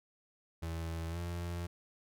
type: tone with pitch glide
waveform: 35% pulse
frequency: 82.41 to 86.36 Hz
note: E2 to F2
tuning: 0 to -19 cents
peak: -35 dBFS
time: 0.62-1.67 s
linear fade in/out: 10 ms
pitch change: +81 cents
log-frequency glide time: 1.1-1.18 s
effects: none